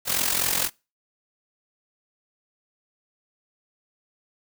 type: noise with amplitude modulation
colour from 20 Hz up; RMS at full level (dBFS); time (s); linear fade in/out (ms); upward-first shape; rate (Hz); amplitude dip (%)
white; -21; 0.05-0.7; 50; sine; 44; 70
effects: noise-tail reverb RT60 0.3 s tail -25 dB re dry